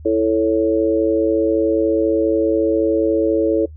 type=chord; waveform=sine; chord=A major; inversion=second; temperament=equal; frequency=329.6 / 440 / 554.4 Hz; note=E4 / A4 / C#5; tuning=0 / 0 / 0 cents; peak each=-17 / -17 / -19 dBFS; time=0.05-3.66 s; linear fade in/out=10 ms; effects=noise-tail reverb RT60 0.1 s tail -21 dB re dry + added 77 Hz sine -34 dBFS peak until 3.76 s